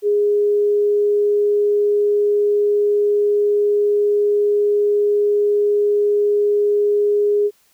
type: tone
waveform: sine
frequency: 412.7 Hz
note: G#4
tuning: 11 cents flat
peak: -13 dBFS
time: 0.02-7.51 s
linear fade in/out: 50 ms
effects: white hiss -58 dBFS RMS until 7.73 s